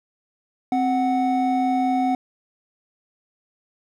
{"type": "tone pair together", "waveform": "triangle", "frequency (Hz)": [261.6, 740], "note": ["C4", "F#5"], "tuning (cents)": [0, 0], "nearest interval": "octave + tritone", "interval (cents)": 1800, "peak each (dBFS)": -19, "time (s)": [0.72, 2.15], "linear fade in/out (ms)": 2, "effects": []}